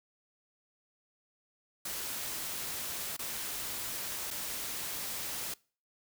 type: noise with dropouts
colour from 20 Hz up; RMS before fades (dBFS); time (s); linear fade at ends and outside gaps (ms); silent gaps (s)
white; -38; 1.85-5.54; 5; 3.167-3.191 / 4.306-4.309
effects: noise-tail reverb RT60 0.4 s tail -24 dB re dry